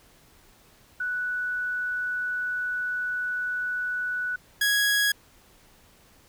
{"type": "tone pair in turn", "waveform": ["sine", "sawtooth"], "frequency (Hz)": [1480, 1661.2], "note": ["F#6", "G#6"], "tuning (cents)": [0, 0], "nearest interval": "major second", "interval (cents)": 200, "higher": "second", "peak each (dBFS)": [-26, -17], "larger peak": "second", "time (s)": [[1, 4.36], [4.61, 5.12]], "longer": "first", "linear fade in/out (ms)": 5, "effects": ["pink hiss -57 dBFS RMS until 6.28 s"]}